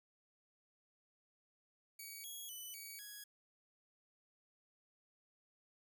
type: tone with pitch steps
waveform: 5% pulse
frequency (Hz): 2261 / 3324 / 2993 / 2262 / 1665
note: C#7 / G#7 / F#7 / C#7 / G#6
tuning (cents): +34 / +1 / +19 / +34 / +4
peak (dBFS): -39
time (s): 1.99-3.24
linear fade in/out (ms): 5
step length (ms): 250
effects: none